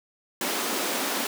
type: high-pass noise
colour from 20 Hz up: pink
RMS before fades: -28 dBFS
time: 0.41-1.27 s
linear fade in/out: 2 ms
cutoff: 210 Hz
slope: 48 dB/octave
effects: none